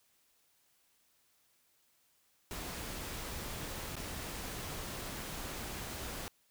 pink noise with dropouts, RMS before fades -42 dBFS, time 2.51-6.28 s, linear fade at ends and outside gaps 0 ms, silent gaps 3.955-3.966 s, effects white hiss -72 dBFS RMS until 6.5 s

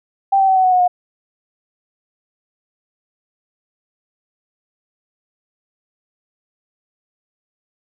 sine tone with pitch steps, 784 / 772.8 / 761.7 / 750.8 / 740 / 729.4 / 718.9 Hz, G5 / G5 / G5 / F#5 / F#5 / F#5 / F5, 0 / -25 / -50 / +25 / 0 / -25 / +50 cents, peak -10 dBFS, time 0.32-0.88 s, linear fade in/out 10 ms, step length 80 ms, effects none

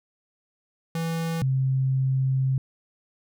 square / sine tone pair in turn, 164.81 / 132.44 Hz, E3 / C3, 0 / +21 cents, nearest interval major third, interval 379 cents, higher first, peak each -26 / -20 dBFS, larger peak second, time 0.95-1.42 / 1.42-2.58 s, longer second, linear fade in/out 2 ms, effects none

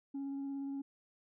sine tone with vibrato, 276.3 Hz, C#4, 6 cents flat, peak -35 dBFS, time 0.14-0.82 s, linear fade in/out 10 ms, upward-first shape triangle, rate 17 Hz, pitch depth 14 cents each way, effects tanh soft clip ceiling -36 dBFS

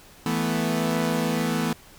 sawtooth chord, E suspended fourth, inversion none, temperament equal, 164.81 / 220 / 246.9 Hz, E3 / A3 / B3, 0 / 0 / 0 cents, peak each -23 dBFS, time 0.26-1.73 s, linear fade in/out 2 ms, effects pink hiss -50 dBFS RMS until 1.98 s

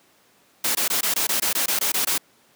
white noise bursts, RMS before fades -22 dBFS, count 12, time 0.64-2.18 s, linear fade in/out 5 ms, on 110 ms, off 20 ms, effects pink hiss -58 dBFS RMS until 2.55 s + high-pass 200 Hz 12 dB/octave

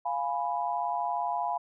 sine chord, F diminished, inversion none, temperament equal, 698.5 / 830.6 / 987.8 Hz, F5 / Ab5 / Cb6, 0 / 0 / 0 cents, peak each -32 dBFS, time 0.05-1.58 s, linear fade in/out 10 ms, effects none

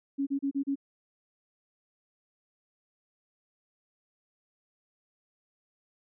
sine tone bursts, 277.2 Hz, C#4, in tune, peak -26 dBFS, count 5, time 0.18-0.757 s, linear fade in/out 20 ms, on 89 ms, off 33 ms, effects none

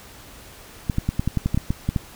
clicks, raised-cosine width 5 ms, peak -8 dBFS, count 12, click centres 0.898 / 0.984 / 1.09 / 1.195 / 1.276 / 1.373 / 1.46 / 1.545 / 1.575 / 1.705 / 1.89 / 1.962 s, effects pink hiss -44 dBFS RMS until 2.15 s

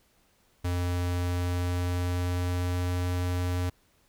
square tone with pitch glide, 88.6 to 89.42 Hz, F2 to F2, +25 to +41 cents, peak -27 dBFS, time 0.64-3.7 s, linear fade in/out 10 ms, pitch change +16 cents, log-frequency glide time 1.2-3.07 s, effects pink hiss -66 dBFS RMS until 4.08 s

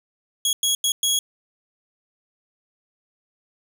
20% pulse tone bursts at uneven times, 3322 Hz, G#7, in tune, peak -13 dBFS, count 4, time 0.45-0.53 / 0.63-0.75 / 0.84-0.92 / 1.03-1.19 s, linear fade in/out 2 ms, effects none

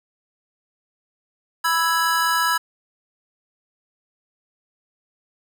square chord, E major, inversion second, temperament equal, 987.8 / 1318.5 / 1661.2 Hz, B5 / E6 / G#6, 0 / 0 / 0 cents, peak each -23 dBFS, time 1.64-2.58 s, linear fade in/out 10 ms, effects none

